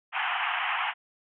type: band-pass noise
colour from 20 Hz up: pink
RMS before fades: -29 dBFS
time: 0.12-0.94 s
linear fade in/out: 50 ms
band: 730 to 3100 Hz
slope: 96 dB/octave
effects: none